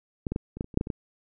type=clicks; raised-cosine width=3 ms; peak=-16 / -16 / -14 / -25 / -15 / -29 / -30 / -7 / -14 / -22 / -16 dBFS; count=11; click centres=0.268 / 0.32 / 0.361 / 0.57 / 0.609 / 0.644 / 0.742 / 0.774 / 0.811 / 0.871 / 0.902 s; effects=none